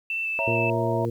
sine tone with vibrato, 2654 Hz, E7, 11 cents sharp, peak -25 dBFS, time 0.1-0.7 s, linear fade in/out 2 ms, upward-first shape square, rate 3.3 Hz, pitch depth 11 cents each way
sine chord, A# diminished, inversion first, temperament equal, 554.4 / 659.3 / 932.3 Hz, C#5 / E5 / A#5, 0 / 0 / 0 cents, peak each -31 / -28 / -30 dBFS, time 0.39-1.05 s, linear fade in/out 0 ms
harmonic tone, 116.54 Hz, A#2, in tune, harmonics 1 / 2 / 3 / 4, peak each -27 / -32 / -29 / -30 dBFS, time 0.47-1.1 s, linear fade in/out 5 ms
effects 9-bit

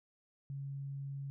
sine tone, 138.59 Hz, C#3, in tune, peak -39 dBFS, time 0.5-1.3 s, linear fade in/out 0 ms, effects none

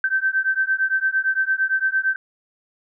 sine beating tone pair, 1546 / 1554.8 Hz, G6 / G6, -24 / -15 cents, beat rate 8.8 Hz, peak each -21 dBFS, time 0.04-2.16 s, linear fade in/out 2 ms, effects none

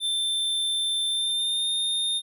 square tone with pitch glide, 3559 to 3646 Hz, A7 to A#7, +19 to -39 cents, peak -24 dBFS, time 0-2.22 s, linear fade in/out 50 ms, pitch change +42 cents, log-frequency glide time 1.07-1.67 s, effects none

